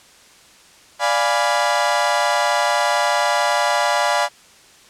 30% pulse chord, D diminished seventh, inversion none, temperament equal, 587.3 / 698.5 / 830.6 / 987.8 Hz, D5 / F5 / Ab5 / Cb6, 0 / 0 / 0 / 0 cents, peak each -19 dBFS, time 0.99-4.29 s, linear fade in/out 50 ms, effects white hiss -48 dBFS RMS until 4.89 s + low-pass 8000 Hz 12 dB/octave

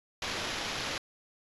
blue noise with sample-and-hold, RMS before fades -35 dBFS, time 0.22-0.98 s, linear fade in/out 2 ms, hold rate 8820 Hz, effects resampled to 24000 Hz

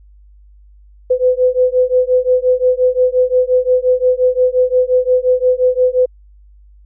sine beating tone pair, 502 / 507.7 Hz, B4 / B4, +28 / +48 cents, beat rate 5.7 Hz, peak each -13 dBFS, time 1.1-6.06 s, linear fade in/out 10 ms, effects added 50 Hz sine -41 dBFS peak until 6.85 s

